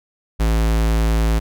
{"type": "tone", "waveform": "square", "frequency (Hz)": 55, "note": "A1", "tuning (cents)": 0, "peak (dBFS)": -15, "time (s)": [0.39, 1.4], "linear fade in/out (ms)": 20, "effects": []}